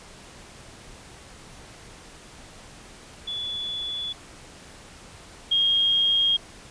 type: tone pair in turn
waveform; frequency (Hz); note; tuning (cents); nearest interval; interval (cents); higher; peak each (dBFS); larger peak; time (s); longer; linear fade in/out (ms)
sine; 3432 / 3246; A7 / G#7; -44 / -40; minor second; 96; first; -28 / -18; second; 3.27-4.13 / 5.51-6.37; neither; 10
effects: pink hiss -46 dBFS RMS until 6.7 s + resampled to 22050 Hz